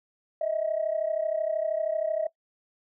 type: tone pair together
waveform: sine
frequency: 622.3 / 655.2 Hz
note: D#5 / E5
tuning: 0 / -11 cents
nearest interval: minor second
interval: 89 cents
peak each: -27 dBFS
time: 0.41-2.27 s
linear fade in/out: 5 ms
effects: noise-tail reverb RT60 0.1 s tail -21 dB re dry + tanh soft clip ceiling -18 dBFS